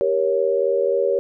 sine chord, G diminished, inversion none, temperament equal with one note detuned, 392 / 470.8 / 554.4 Hz, G4 / Bb4 / Db5, 0 / +17 / 0 cents, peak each -22 / -21 / -20 dBFS, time 0.01-1.19 s, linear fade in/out 0 ms, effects none

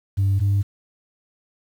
sine tone pair in turn, 98 / 99.66 Hz, G2 / G2, 0 / +29 cents, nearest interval unison, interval 29 cents, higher second, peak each -14 dBFS, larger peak neither, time 0.17-0.4 / 0.4-0.63 s, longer neither, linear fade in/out 20 ms, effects tanh soft clip ceiling -14 dBFS + 8-bit

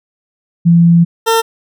sine / 20% pulse tone pair in turn, 169.7 / 453 Hz, F3 / A#4, -49 / -50 cents, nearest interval octave + perfect fourth, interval 1699 cents, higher second, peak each -4 dBFS, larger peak neither, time 0.65-1.05 / 1.26-1.42 s, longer first, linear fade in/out 20 ms, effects none

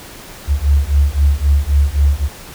sine beating tone pair, 69.4 / 73.2 Hz, C#2 / D2, +3 / -5 cents, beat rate 3.8 Hz, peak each -13 dBFS, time 0.47-2.29 s, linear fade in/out 50 ms, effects pink hiss -35 dBFS RMS until 2.54 s

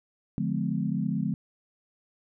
sine chord, D diminished seventh, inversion none, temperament just, 146.83 / 176.2 / 211.4 / 253.7 Hz, D3 / F3 / Ab3 / Cb4, 0 / +16 / +31 / +47 cents, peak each -32 / -30 / -30 / -33 dBFS, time 0.38-1.34 s, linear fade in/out 0 ms, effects none

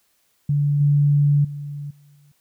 sine tone with level steps, 144.6 Hz, D3, 27 cents flat, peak -16 / -13 / -28 / -48 / -50 dBFS, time 0.49-2.32 s, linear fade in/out 5 ms, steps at 0.8 / 1.44 / 1.9 / 2.15 s, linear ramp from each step 10 ms, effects white hiss -65 dBFS RMS until 2.4 s

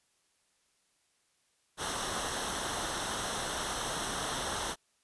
pink noise with comb filter, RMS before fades -35 dBFS, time 1.77-4.76 s, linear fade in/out 50 ms, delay 0.42 ms, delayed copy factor -0.65, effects white hiss -73 dBFS RMS until 5.03 s + resampled to 24000 Hz

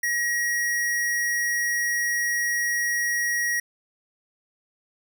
square tone, 1900 Hz, A#6, 33 cents sharp, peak -23 dBFS, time 0.03-3.6 s, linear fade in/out 5 ms, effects none

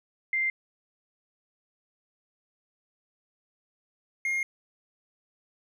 sine / triangle tone pair in turn, 2093 / 2132 Hz, C7 / C7, 0 / +32 cents, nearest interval unison, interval 32 cents, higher second, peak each -24 dBFS, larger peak neither, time 0.33-0.5 / 4.25-4.43 s, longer second, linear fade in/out 2 ms, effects none

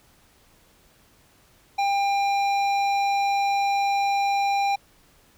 sine tone with hard clipping, 798 Hz, G5, 31 cents sharp, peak -22 dBFS, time 1.78-4.76 s, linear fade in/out 10 ms, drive 12 dB, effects pink hiss -58 dBFS RMS until 5.37 s

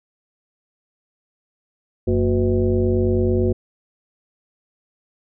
sine tone with frequency modulation, 230 Hz, A#3, 23 cents flat, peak -15 dBFS, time 2.07-3.53 s, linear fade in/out 10 ms, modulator 137 Hz, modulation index 1.7, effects none

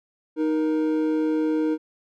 triangle tone pair together, 311.1 / 471.4 Hz, D#4 / A#4, 0 / +19 cents, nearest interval perfect fifth, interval 719 cents, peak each -19 / -25 dBFS, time 0.36-1.78 s, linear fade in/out 50 ms, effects none

